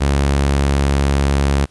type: tone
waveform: sawtooth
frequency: 69.8 Hz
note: C#2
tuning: 13 cents sharp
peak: -9 dBFS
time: 0-1.66 s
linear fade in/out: 20 ms
effects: pink hiss -54 dBFS RMS until 1.7 s + resampled to 24000 Hz